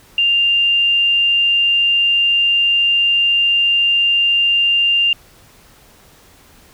sine tone, 2794 Hz, F7, in tune, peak -11 dBFS, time 0.18-5.13 s, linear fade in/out 2 ms, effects pink hiss -47 dBFS RMS until 6.73 s

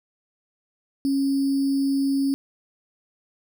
sine tone with sample-and-hold, 274.7 Hz, C#4, 16 cents flat, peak -19 dBFS, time 1.05-2.34 s, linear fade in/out 0 ms, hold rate 4900 Hz, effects none

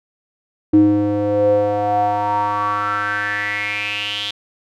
square tone with band-pass filter sweep, 103.2 Hz, G#2, 10 cents flat, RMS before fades -18 dBFS, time 0.73-4.31 s, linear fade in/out 5 ms, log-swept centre 310 to 3400 Hz, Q 6.8, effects none

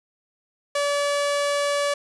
sawtooth tone, 574 Hz, D5, 40 cents flat, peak -17 dBFS, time 0.75-1.94 s, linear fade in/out 5 ms, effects resampled to 24000 Hz + 8-bit

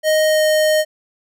square tone with pitch glide, 622.3 to 618.4 Hz, D#5 to D#5, 0 to -11 cents, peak -13 dBFS, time 0.03-0.85 s, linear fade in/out 50 ms, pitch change -11 cents, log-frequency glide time 0.26-0.43 s, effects none

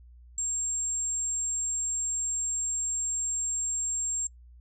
sine tone, 7459 Hz, A#8, in tune, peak -27 dBFS, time 0.38-4.27 s, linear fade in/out 2 ms, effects noise-tail reverb RT60 0.1 s tail -25 dB re dry + added 60 Hz sine -49 dBFS peak until 4.6 s

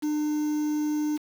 triangle tone with quantisation, 301 Hz, D4, 43 cents sharp, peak -22 dBFS, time 0.02-1.18 s, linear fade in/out 20 ms, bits 7, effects none

